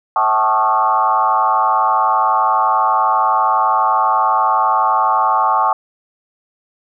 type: tone with frequency modulation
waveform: sine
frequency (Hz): 987.8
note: B5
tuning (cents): 0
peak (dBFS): -11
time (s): 0.16-5.73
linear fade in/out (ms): 2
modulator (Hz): 112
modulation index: 2.3
effects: none